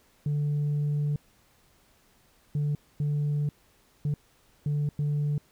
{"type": "tone bursts at uneven times", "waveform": "sine", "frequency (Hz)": 146.83, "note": "D3", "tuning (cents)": 0, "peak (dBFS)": -22, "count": 6, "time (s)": [[0.26, 1.16], [2.55, 2.75], [3, 3.49], [4.05, 4.14], [4.66, 4.89], [4.99, 5.38]], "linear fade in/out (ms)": 2, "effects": ["tanh soft clip ceiling -23 dBFS", "pink hiss -63 dBFS RMS until 5.51 s"]}